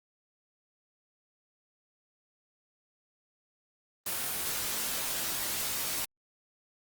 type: noise with comb filter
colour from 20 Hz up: white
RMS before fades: -33 dBFS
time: 4.06-6.05 s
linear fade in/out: 5 ms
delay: 19 ms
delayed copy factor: -0.9
effects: Opus 24 kbps